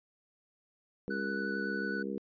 harmonic tone, 67.6 Hz, C#2, 43 cents flat, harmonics 3 / 4 / 5 / 6 / 7, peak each -38 / -41 / -42 / -41 / -42 dBFS, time 1.08-2.18 s, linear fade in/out 0 ms
triangle tone with vibrato, 1486 Hz, F#6, 7 cents sharp, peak -34 dBFS, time 1.1-2.03 s, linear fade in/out 10 ms, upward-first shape sine, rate 11 Hz, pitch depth 11 cents each way
effects resampled to 11025 Hz

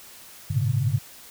sine tone cluster, 102.5 / 113.6 / 127.1 / 142.5 Hz, G#2 / A#2 / C3 / C#3, -22 / -44 / -50 / +48 cents, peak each -26 dBFS, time 0.5-0.99 s, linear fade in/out 10 ms, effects white hiss -46 dBFS RMS until 1.3 s

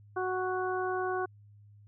harmonic tone, 370 Hz, F#4, in tune, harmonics 1 / 2 / 3 / 4, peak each -32 / -35 / -37 / -38 dBFS, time 0.16-1.26 s, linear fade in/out 10 ms, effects added 103 Hz sine -53 dBFS peak until 1.87 s

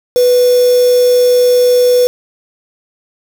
sine tone with quantisation, 493.9 Hz, B4, in tune, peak -6 dBFS, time 0.16-2.07 s, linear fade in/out 0 ms, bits 3, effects none

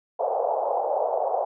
white band-pass noise, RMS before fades -25 dBFS, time 0.19-1.45 s, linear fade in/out 10 ms, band 490 to 820 Hz, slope 48 dB/octave, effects none

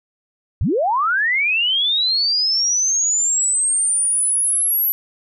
sine linear sweep, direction up, 56 to 11840 Hz, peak -15 dBFS, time 0.61-4.92 s, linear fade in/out 0 ms, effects none

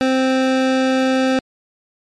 25% pulse tone, 261.5 Hz, C4, 1 cent flat, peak -10 dBFS, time 0.01-1.39 s, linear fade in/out 0 ms, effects low-pass 5000 Hz 12 dB/octave + MP3 64 kbps

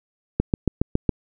click train, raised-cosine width 3 ms, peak -5 dBFS, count 6, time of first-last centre 0.4-1.093 s, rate 7.22 Hz, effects none

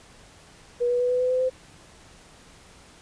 sine tone with pitch steps, 483.7 / 488.8 / 493.9 / 499 / 504.2 / 509.5 / 514.8 Hz, B4 / B4 / B4 / B4 / B4 / C5 / C5, -36 / -18 / 0 / +18 / +36 / -46 / -28 cents, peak -20 dBFS, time 0.8-1.5 s, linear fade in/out 20 ms, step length 100 ms, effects pink hiss -51 dBFS RMS until 3.01 s + resampled to 22050 Hz

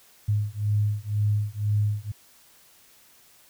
sine beating tone pair, 103.5 / 105.5 Hz, G#2 / G#2, -5 / +28 cents, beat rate 2 Hz, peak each -25 dBFS, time 0.28-2.12 s, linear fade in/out 10 ms, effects white hiss -56 dBFS RMS until 3.49 s

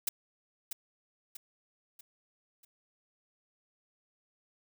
blue noise with echo, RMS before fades -30 dBFS, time 0.07-0.09 s, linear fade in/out 5 ms, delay 640 ms, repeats 4, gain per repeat -7 dB, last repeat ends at 2.65 s, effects none

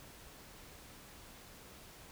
silence, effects pink hiss -55 dBFS RMS until 2.11 s

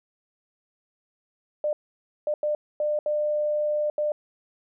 sine tone bursts at uneven times, 599 Hz, D5, 34 cents sharp, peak -22 dBFS, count 6, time 1.64-1.73 / 2.27-2.34 / 2.43-2.55 / 2.8-2.99 / 3.06-3.9 / 3.98-4.12 s, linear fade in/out 2 ms, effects none

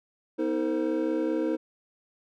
triangle tone cluster, 248.3 / 317.6 / 453 / 518 Hz, B3 / D#4 / A#4 / C5, +9 / +36 / -50 / -17 cents, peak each -33 / -25 / -30 / -30 dBFS, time 0.38-1.57 s, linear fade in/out 20 ms, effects none

